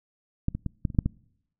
clicks, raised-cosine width 5 ms, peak -12 / -18 / -17 / -12 / -25 / -26 / -7 / -12 dBFS, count 8, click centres 0.484 / 0.55 / 0.663 / 0.852 / 0.902 / 0.948 / 0.988 / 1.06 s, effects noise-tail reverb RT60 0.8 s tail -26 dB re dry

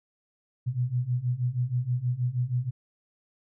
sine beating tone pair, 120.6 / 126.9 Hz, B2 / B2, -41 / +47 cents, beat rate 6.3 Hz, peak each -29 / -27 dBFS, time 0.66-2.71 s, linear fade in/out 20 ms, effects none

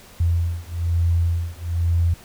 sine beating tone pair, 84.4 / 85.5 Hz, E2 / F2, +41 / -36 cents, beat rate 1.1 Hz, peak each -21 dBFS, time 0.2-2.14 s, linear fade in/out 5 ms, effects pink hiss -46 dBFS RMS until 2.24 s

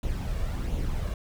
brown noise with flanger, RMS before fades -29 dBFS, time 0.03-1.14 s, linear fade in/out 2 ms, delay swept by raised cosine 0.29 to 1.79 ms, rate 1.4 Hz, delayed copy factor +0.5, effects none

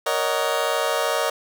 25% pulse chord, D# minor seventh, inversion second, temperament just, 466.7 / 560 / 622.3 / 746.7 Hz, A#4 / C#5 / D#5 / F#5, +2 / +18 / 0 / +16 cents, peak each -23 / -22 / -21 / -26 dBFS, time 0.06-1.3 s, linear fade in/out 5 ms, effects none

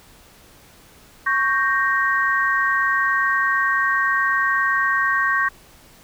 sine chord, G diminished, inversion second, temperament equal, 1108.7 / 1568 / 1864.7 Hz, Db6 / G6 / Bb6, 0 / 0 / 0 cents, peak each -21 dBFS, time 1.26-5.49 s, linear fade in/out 10 ms, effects pink hiss -49 dBFS RMS until 6.03 s

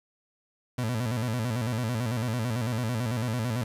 30% pulse tone with vibrato, 117.2 Hz, A#2, 10 cents sharp, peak -24 dBFS, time 0.78-3.64 s, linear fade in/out 5 ms, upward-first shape square, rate 9 Hz, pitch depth 110 cents each way, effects resampled to 32000 Hz + 9-bit

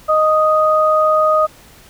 sine tone pair together, 621 / 1244.5 Hz, D#5 / D#6, -3 / 0 cents, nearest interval octave, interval 1203 cents, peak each -13 dBFS, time 0.08-1.47 s, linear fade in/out 20 ms, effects pink hiss -44 dBFS RMS until 1.89 s

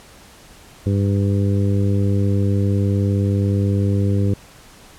harmonic tone, 99.6 Hz, G2, 28 cents sharp, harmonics 1 / 2 / 3 / 4 / 5, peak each -16 / -22 / -26 / -28 / -30 dBFS, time 0.86-4.34 s, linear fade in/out 5 ms, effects pink hiss -45 dBFS RMS until 4.98 s + low-pass 12000 Hz 12 dB/octave

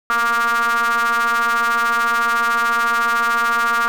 square ring-modulated tone, 117.9 Hz, A#2, 20 cents sharp, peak -13 dBFS, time 0.1-3.88 s, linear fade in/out 0 ms, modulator 1290 Hz, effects 8-bit

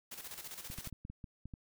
white noise with tremolo, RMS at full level -45 dBFS, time 0.11-0.9 s, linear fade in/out 10 ms, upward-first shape square, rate 15 Hz, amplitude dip 60%
clicks, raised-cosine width 5 ms, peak -33 dBFS, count 9, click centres 0.701 / 0.786 / 0.873 / 0.927 / 1.051 / 1.1 / 1.242 / 1.456 / 1.538 s
effects none

